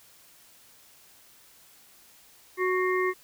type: harmonic tone with a mistuned harmonic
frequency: 368.9 Hz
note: F#4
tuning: 5 cents flat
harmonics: 1 / 3 / 5 / 6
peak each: -25 / -30 / -32 / -33 dBFS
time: 2.57-3.14 s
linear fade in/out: 50 ms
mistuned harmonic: 6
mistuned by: -81 cents
effects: white hiss -56 dBFS RMS until 3.23 s